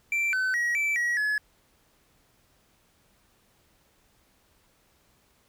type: tone with pitch steps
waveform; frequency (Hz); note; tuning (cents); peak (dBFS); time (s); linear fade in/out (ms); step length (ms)
triangle; 2347 / 1519 / 1906 / 2323 / 1913 / 1702; D7 / F#6 / A#6 / D7 / A#6 / G#6; -2 / +45 / +38 / -20 / +44 / +42; -22; 0.12-1.38; 2; 210
effects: pink hiss -65 dBFS RMS until 5.48 s